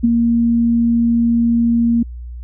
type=tone with ADSR envelope; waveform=sine; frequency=233.5 Hz; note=A#3; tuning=3 cents sharp; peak=-7 dBFS; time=0.03-2.03 s; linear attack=16 ms; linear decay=17 ms; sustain=-4 dB; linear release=6 ms; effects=added 60 Hz sine -27 dBFS peak until 2.43 s